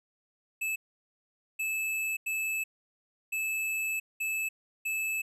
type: tone bursts at uneven times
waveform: square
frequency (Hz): 2613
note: E7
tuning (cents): -16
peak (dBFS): -30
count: 6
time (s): 0.61-0.76 / 1.59-2.17 / 2.26-2.64 / 3.32-4 / 4.2-4.49 / 4.85-5.22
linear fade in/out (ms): 10
effects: resampled to 32000 Hz + 12-bit